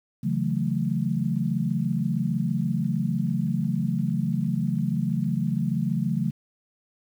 sine chord, F# minor seventh, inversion second, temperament equal, 138.59 / 164.81 / 185 / 220 Hz, C#3 / E3 / F#3 / A3, 0 / 0 / 0 / 0 cents, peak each -28 dBFS, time 0.23-6.31 s, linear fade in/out 10 ms, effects 9-bit

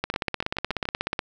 two click trains, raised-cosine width 0.3 ms, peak -14 / -9 dBFS, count 6 / 20, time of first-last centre 0.14-0.854 / 0.04-1.192 s, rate 7 / 16.5 Hz, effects none

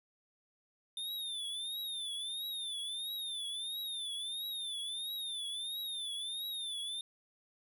square tone with vibrato, 3600 Hz, A7, 39 cents sharp, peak -38 dBFS, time 0.97-7.01 s, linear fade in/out 2 ms, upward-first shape triangle, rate 1.5 Hz, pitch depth 130 cents each way, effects none

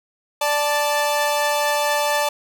sawtooth tone pair together, 587.3 / 878.8 Hz, D5 / A5, 0 / -2 cents, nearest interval perfect fifth, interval 698 cents, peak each -17 dBFS, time 0.41-2.29 s, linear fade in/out 5 ms, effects none

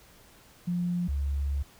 sine tone pair in turn, 176 / 70.15 Hz, F3 / C#2, +14 / +21 cents, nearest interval octave + major third, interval 1593 cents, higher first, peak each -26 dBFS, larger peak neither, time 0.67-1.08 / 1.08-1.63 s, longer second, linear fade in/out 10 ms, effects pink hiss -56 dBFS RMS until 1.79 s

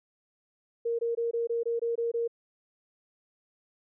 sine tone bursts, 466.2 Hz, A#4, in tune, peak -26 dBFS, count 9, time 0.85-2.278 s, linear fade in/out 10 ms, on 140 ms, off 21 ms, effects none

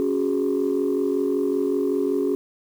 sine chord, C# suspended fourth, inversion none, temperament equal, 277.2 / 370 / 415.3 Hz, C#4 / F#4 / G#4, 0 / 0 / 0 cents, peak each -23 dBFS, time 0-2.35 s, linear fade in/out 0 ms, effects tanh soft clip ceiling -14 dBFS + 8-bit

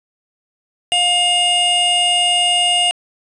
square tone pair together, 710 / 2840 Hz, F5 / F7, +28 / +28 cents, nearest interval 2 octaves, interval 2400 cents, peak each -20 / -14 dBFS, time 0.92-2.91 s, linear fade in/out 0 ms, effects resampled to 22050 Hz + 7-bit

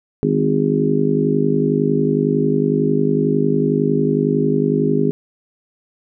harmonic tone with a mistuned harmonic, 51 Hz, G#1, 31 cents flat, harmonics 3 / 4 / 5 / 6 / 7 / 8, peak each -20 / -24 / -19 / -24 / -24 / -19 dBFS, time 0.23-5.11 s, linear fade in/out 0 ms, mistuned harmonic 3, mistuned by +28 cents, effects none

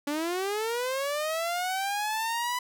sawtooth linear sweep, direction up, 282.7 to 998 Hz, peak -24 dBFS, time 0.07-2.59 s, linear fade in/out 5 ms, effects none

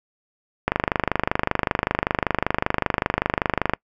click train, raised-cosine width 0.5 ms, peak -3 dBFS, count 78, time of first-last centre 0.68-3.736 s, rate 25.2 Hz, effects noise-tail reverb RT60 0.1 s tail -26 dB re dry

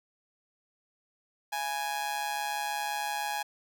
sawtooth tone with amplitude modulation, 830.6 Hz, G#5, in tune, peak -24 dBFS, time 1.52-3.43 s, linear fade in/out 10 ms, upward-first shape sine, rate 146 Hz, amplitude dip 65%, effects none

